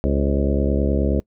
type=harmonic tone with a mistuned harmonic; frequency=69.5 Hz; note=C#2; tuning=5 cents sharp; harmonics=1 / 2 / 3 / 4 / 5 / 6 / 7 / 8 / 9; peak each=-20 / -27 / -24 / -26 / -27 / -28 / -29 / -30 / -32 dBFS; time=0.04-1.2 s; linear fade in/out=0 ms; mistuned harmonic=7; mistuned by=+63 cents; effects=noise-tail reverb RT60 0.1 s tail -23 dB re dry